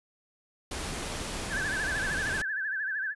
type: noise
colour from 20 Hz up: pink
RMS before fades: -35 dBFS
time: 0.71-2.42 s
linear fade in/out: 5 ms
type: tone with vibrato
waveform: sine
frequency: 1637 Hz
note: G#6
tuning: 25 cents flat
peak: -29 dBFS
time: 1.49-3.15 s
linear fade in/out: 50 ms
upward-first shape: sine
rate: 13 Hz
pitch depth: 120 cents each way
effects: resampled to 24000 Hz